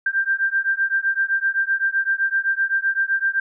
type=beating tone pair; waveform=sine; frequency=1577 / 1584.8 Hz; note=G6 / G6; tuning=+10 / +18 cents; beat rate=7.8 Hz; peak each=-21 / -21 dBFS; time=0.06-3.4 s; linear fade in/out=5 ms; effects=none